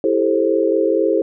sine chord, A minor seventh, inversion second, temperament just, 330 / 396 / 440 / 528 Hz, E4 / G4 / A4 / C5, +2 / +18 / 0 / +16 cents, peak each -19 dBFS, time 0.04-1.22 s, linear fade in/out 2 ms, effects none

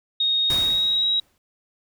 sine tone with pitch glide, 3729 to 3838 Hz, A#7 to A#7, 0 to +50 cents, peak -18 dBFS, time 0.2-1.2 s, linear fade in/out 5 ms, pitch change +50 cents, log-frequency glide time 0.46-1.07 s
pink noise with exponential decay, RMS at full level -28 dBFS, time 0.5-1.38 s, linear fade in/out 1 ms, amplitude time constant 190 ms
effects none

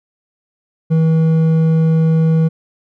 triangle tone with hard clipping, 161 Hz, E3, 41 cents flat, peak -11 dBFS, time 0.9-2.49 s, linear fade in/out 20 ms, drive 9 dB, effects none

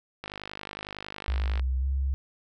click train, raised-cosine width 0.3 ms, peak -20 dBFS, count 70, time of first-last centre 0.24-1.596 s, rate 50.9 Hz
sine tone with pitch glide, 64.7 to 67.64 Hz, C2 to C#2, -19 to -42 cents, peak -24 dBFS, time 1.28-2.14 s, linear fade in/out 0 ms, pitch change +77 cents, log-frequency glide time 1.8-1.85 s
effects none

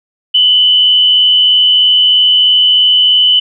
sine tone with frequency modulation, 3000 Hz, F#7, 23 cents sharp, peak -5 dBFS, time 0.34-3.4 s, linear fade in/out 10 ms, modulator 83.1 Hz, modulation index 0.69, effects none

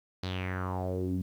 sawtooth tone with low-pass filter sweep, 92.5 Hz, F#2, in tune, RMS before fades -33 dBFS, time 0.23-1.22 s, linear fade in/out 5 ms, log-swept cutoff 4400 to 210 Hz, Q 4.6, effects 10-bit

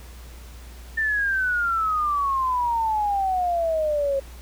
sine exponential sweep, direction down, 1800 to 540 Hz, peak -20 dBFS, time 0.97-4.2 s, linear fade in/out 10 ms, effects added 60 Hz sine -39 dBFS peak until 4.41 s + pink hiss -48 dBFS RMS until 4.41 s

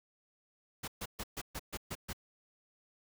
pink noise bursts, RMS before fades -40 dBFS, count 8, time 0.83-2.132 s, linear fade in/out 10 ms, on 49 ms, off 130 ms, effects none

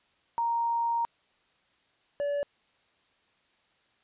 sine / triangle tone pair in turn, 932.3 / 574.2 Hz, A#5 / D5, 0 / -39 cents, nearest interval minor sixth, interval 839 cents, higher first, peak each -25 dBFS, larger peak neither, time 0.38-1.05 / 2.2-2.43 s, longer first, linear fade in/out 0 ms, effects white hiss -68 dBFS RMS until 4.03 s + resampled to 8000 Hz

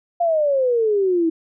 sine exponential sweep, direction down, 703 to 319.4 Hz, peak -15 dBFS, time 0.2-1.3 s, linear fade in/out 10 ms, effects none

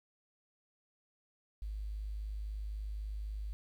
sine tone with quantisation, 51.91 Hz, G#1, in tune, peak -37 dBFS, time 1.62-3.53 s, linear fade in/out 0 ms, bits 11, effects none

